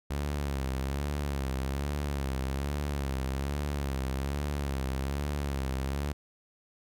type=tone with vibrato; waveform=sawtooth; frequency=69.3 Hz; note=C#2; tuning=in tune; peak=-26 dBFS; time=0.1-6.13 s; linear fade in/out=10 ms; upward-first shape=sine; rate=1.2 Hz; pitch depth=87 cents each way; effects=none